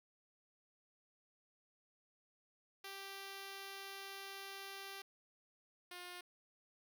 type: tone pair in turn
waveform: 5% pulse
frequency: 392 / 356.1 Hz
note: G4 / F4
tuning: 0 / +34 cents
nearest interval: major second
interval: 166 cents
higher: first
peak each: -36 / -37 dBFS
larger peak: first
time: 2.84-5.02 / 5.91-6.21 s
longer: first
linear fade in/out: 5 ms
effects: none